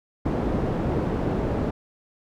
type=low-pass noise; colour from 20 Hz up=white; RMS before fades=-25 dBFS; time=0.25-1.71 s; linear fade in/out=10 ms; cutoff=400 Hz; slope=12 dB/octave; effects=none